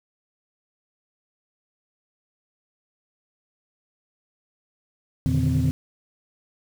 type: tone cluster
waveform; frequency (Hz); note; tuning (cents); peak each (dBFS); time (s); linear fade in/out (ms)
sine; 85.8 / 120.5 / 143.9 / 153.6 / 257.4; F2 / B2 / D3 / D#3 / C4; -30 / -42 / -35 / -22 / -28; -24; 5.26-5.71; 0
effects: tanh soft clip ceiling -13 dBFS + 7-bit